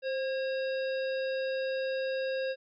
harmonic tone with a mistuned harmonic, 543 Hz, C#5, 36 cents flat, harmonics 1 / 3 / 5 / 7 / 9, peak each -30 / -40 / -44 / -47 / -49 dBFS, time 0.02-2.56 s, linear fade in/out 50 ms, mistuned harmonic 1, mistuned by -53 cents, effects none

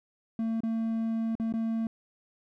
triangle tone with dropouts, 225.5 Hz, A3, 43 cents sharp, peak -25 dBFS, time 0.39-1.87 s, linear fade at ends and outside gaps 2 ms, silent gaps 0.605-0.634 / 1.353-1.398 / 1.525-1.538 s, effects none

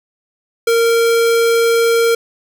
square tone, 462.3 Hz, A#4, 14 cents flat, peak -11 dBFS, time 0.67-2.15 s, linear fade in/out 5 ms, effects none

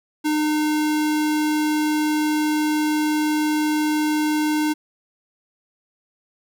square tone, 304.3 Hz, D#4, 38 cents flat, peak -19 dBFS, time 0.24-4.74 s, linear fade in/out 20 ms, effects none

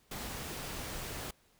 pink noise, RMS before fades -41 dBFS, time 0.11-1.31 s, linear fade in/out 5 ms, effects pink hiss -68 dBFS RMS until 1.59 s

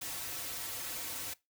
white noise with comb filter, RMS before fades -40 dBFS, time 0.01-1.34 s, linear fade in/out 10 ms, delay 4.9 ms, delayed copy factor -0.7, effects noise-tail reverb RT60 0.2 s tail -20 dB re dry

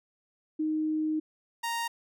sine / sawtooth tone pair in turn, 310.7 / 931 Hz, D#4 / A#5, -2 / -2 cents, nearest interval octave + perfect fifth, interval 1900 cents, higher second, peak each -26 dBFS, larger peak neither, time 0.59-1.2 / 1.63-1.88 s, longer first, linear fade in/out 10 ms, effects none

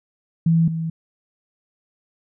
sine tone pair in turn, 164.81 / 162.82 Hz, E3 / E3, 0 / -21 cents, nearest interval unison, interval 21 cents, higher first, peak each -13 / -22 dBFS, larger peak first, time 0.46-0.68 / 0.68-0.9 s, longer neither, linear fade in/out 5 ms, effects none

